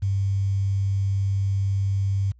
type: tone with quantisation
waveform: sine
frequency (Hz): 98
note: G2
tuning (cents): 0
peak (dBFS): -20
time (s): 0.02-2.32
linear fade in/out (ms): 10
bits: 8
effects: added 60 Hz sine -50 dBFS peak until 2.39 s + resampled to 16000 Hz